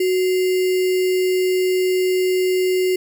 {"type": "tone with sample-and-hold", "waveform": "sine", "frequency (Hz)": 369.8, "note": "F#4", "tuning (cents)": -1, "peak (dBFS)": -15, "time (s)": [0, 2.96], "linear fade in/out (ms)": 5, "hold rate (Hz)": 2450, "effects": []}